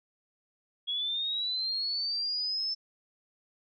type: linear sweep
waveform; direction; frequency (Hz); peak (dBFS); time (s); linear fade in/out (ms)
sine; up; 3322 to 5300; -29; 0.87-2.75; 20
effects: none